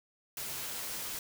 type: noise with comb filter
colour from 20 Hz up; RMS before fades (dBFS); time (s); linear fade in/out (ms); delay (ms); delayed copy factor
white; -39; 0.37-1.19; 2; 11; -0.5
effects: none